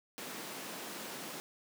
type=high-pass noise; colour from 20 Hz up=pink; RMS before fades=-44 dBFS; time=0.18-1.4 s; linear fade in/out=0 ms; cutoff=190 Hz; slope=24 dB/octave; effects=none